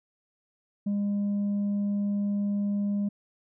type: tone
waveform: sine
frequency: 203 Hz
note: G#3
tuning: 39 cents flat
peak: -22 dBFS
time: 0.86-3.09 s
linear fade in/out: 10 ms
effects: tanh soft clip ceiling -24 dBFS